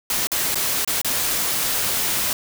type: noise with dropouts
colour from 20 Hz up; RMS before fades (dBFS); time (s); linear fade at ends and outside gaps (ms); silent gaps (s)
white; -22; 0.1-2.33; 2; 0.271-0.317 / 0.546-0.555 / 0.848-0.875 / 1.016-1.046
effects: none